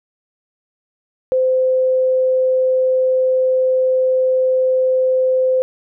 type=tone; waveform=sine; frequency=516 Hz; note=C5; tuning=24 cents flat; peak=-12 dBFS; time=1.32-5.62 s; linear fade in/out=0 ms; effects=none